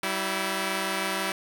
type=tone pair together; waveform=5% pulse; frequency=192.53 / 329.6 Hz; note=G3 / E4; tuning=-31 / 0 cents; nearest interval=major sixth; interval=931 cents; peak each=-18 dBFS; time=0.03-1.32 s; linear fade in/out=2 ms; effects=none